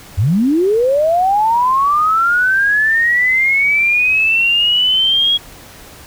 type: linear sweep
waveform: sine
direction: up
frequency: 79.7 to 3322 Hz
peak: -10 dBFS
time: 0.17-5.38 s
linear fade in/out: 20 ms
effects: pink hiss -38 dBFS RMS until 6.06 s